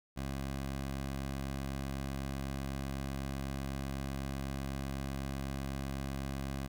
15% pulse tone, 68 Hz, C#2, 33 cents flat, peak -30 dBFS, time 0.16-6.68 s, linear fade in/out 20 ms, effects none

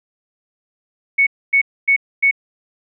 sine tone bursts, 2217 Hz, C#7, in tune, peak -10 dBFS, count 4, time 1.18-2.312 s, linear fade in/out 10 ms, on 88 ms, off 260 ms, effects none

